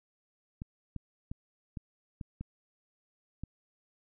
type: clicks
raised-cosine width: 5 ms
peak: -26 dBFS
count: 7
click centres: 0.619 / 0.963 / 1.315 / 1.772 / 2.212 / 2.41 / 3.436 s
effects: none